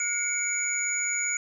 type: tone cluster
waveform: sine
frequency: 1438 / 2147 / 2285 / 6850 Hz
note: F#6 / C7 / D7 / A8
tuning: -50 / +44 / -48 / -47 cents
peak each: -35 / -36 / -32 / -27 dBFS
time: 0-1.37 s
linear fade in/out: 2 ms
effects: none